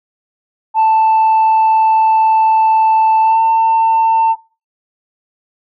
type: tone with pitch glide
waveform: sine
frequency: 882 to 897.9 Hz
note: A5 to A5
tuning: +4 to +35 cents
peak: -6 dBFS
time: 0.74-4.36 s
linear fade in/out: 50 ms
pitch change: +31 cents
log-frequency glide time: 3.22-3.4 s
effects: noise-tail reverb RT60 0.3 s tail -17 dB re dry + tanh soft clip ceiling -6 dBFS